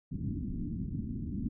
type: low-pass noise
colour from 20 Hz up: white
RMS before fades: -36 dBFS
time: 0.11-1.49 s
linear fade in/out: 10 ms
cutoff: 280 Hz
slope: 48 dB/octave
effects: none